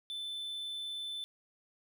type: tone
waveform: triangle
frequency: 3523 Hz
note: A7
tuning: 1 cent sharp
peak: -36 dBFS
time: 0.1-1.24 s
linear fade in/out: 0 ms
effects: none